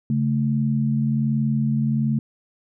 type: tone pair together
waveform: sine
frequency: 138.74 / 220 Hz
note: C#3 / A3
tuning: +2 / 0 cents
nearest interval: minor sixth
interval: 798 cents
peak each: -21 dBFS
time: 0.1-2.19 s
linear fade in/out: 2 ms
effects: none